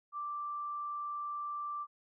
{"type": "tone", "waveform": "sine", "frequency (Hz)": 1174.7, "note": "D6", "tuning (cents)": 0, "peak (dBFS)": -36, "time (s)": [0.12, 1.87], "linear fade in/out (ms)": 50, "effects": []}